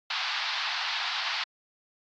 white band-pass noise, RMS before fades -31 dBFS, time 0.1-1.44 s, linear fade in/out 5 ms, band 780 to 4700 Hz, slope 48 dB/octave, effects AAC 64 kbps

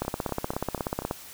two click trains, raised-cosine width 1 ms, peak -21 / -13 dBFS, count 5 / 19, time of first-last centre 0.05-1.021 / 0.02-1.111 s, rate 4.12 / 16.5 Hz, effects white hiss -45 dBFS RMS until 1.33 s

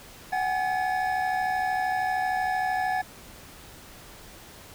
triangle tone cluster, 745 / 818 / 1716 Hz, F#5 / G#5 / A6, +12 / -26 / -44 cents, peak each -24 / -30 / -29 dBFS, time 0.32-3.02 s, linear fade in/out 10 ms, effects pink hiss -47 dBFS RMS until 4.74 s

